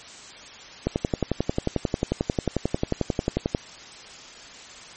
click train, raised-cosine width 2 ms, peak -8 dBFS, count 31, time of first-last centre 0.87-3.549 s, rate 11.2 Hz, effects white hiss -43 dBFS RMS until 4.96 s + MP3 32 kbps

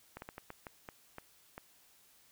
slowing click train, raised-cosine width 0.5 ms, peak -29 dBFS, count 9, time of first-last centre 0.17-1.579 s, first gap 51 ms, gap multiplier 1.34, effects white hiss -65 dBFS RMS until 2.31 s

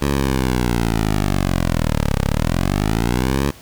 10% pulse linear two-way sweep, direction down then up, 71.7 to 33.15 to 71.7 Hz, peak -8 dBFS, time 0.01-3.51 s, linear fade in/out 10 ms, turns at 2.21 s, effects pink hiss -43 dBFS RMS until 3.61 s

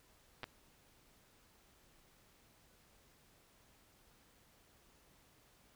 clicks, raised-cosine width 0.3 ms, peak -27 dBFS, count 2, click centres 0.433 / 0.441 s, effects pink hiss -68 dBFS RMS until 5.75 s

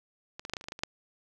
clicks, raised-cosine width 0.2 ms, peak -23 / -21 / -22 / -14 / -18 / -27 / -28 / -20 / -21 / -25 / -11 dBFS, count 11, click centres 0.395 / 0.451 / 0.497 / 0.536 / 0.568 / 0.611 / 0.641 / 0.685 / 0.721 / 0.791 / 0.835 s, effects none

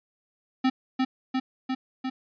square tone with echo, 260.1 Hz, C4, 10 cents flat, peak -20 dBFS, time 0.64-0.7 s, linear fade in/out 10 ms, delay 350 ms, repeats 4, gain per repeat -2 dB, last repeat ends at 2.1 s, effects resampled to 11025 Hz

